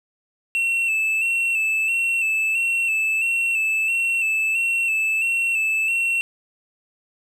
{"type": "tone with vibrato", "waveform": "triangle", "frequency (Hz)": 2672, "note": "E7", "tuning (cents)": 23, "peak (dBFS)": -17, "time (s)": [0.55, 6.21], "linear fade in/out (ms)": 0, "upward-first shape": "square", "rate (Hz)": 1.5, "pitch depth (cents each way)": 31, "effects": []}